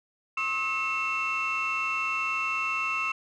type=tone cluster; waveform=sine; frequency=1075 / 1288 / 2178 / 2686 Hz; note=C6 / E6 / C#7 / E7; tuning=+47 / -41 / -31 / +32 cents; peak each=-33 / -31 / -36 / -27 dBFS; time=0.37-3.12 s; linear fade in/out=5 ms; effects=tanh soft clip ceiling -21 dBFS